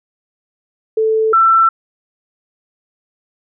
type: tone pair in turn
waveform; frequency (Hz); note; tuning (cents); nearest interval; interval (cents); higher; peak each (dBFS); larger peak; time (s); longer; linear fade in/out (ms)
sine; 440 / 1338.5; A4 / E6; 0 / +26; octave + perfect fifth; 1926; second; -11 / -7; second; 0.97-1.33 / 1.33-1.69; neither; 5
effects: none